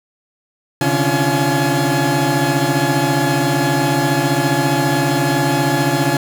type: tone cluster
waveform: 30% pulse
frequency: 133.7 / 148.5 / 281.6 / 344.8 / 846 Hz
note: C3 / D3 / C#4 / F4 / G#5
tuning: +38 / +20 / +27 / -22 / +32 cents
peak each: -18 dBFS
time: 0.81-6.17 s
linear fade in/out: 2 ms
effects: 7-bit